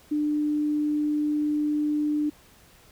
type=tone; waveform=sine; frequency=298.6 Hz; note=D4; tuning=29 cents sharp; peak=-22 dBFS; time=0.11-2.3 s; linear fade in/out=10 ms; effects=pink hiss -55 dBFS RMS until 2.91 s